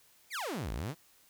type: exponential two-way sweep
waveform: sawtooth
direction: down then up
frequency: 2600 to 47.16 to 179.6 Hz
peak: -31 dBFS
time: 0.3-0.95 s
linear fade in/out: 50 ms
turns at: 0.72 s
effects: white hiss -64 dBFS RMS until 1.29 s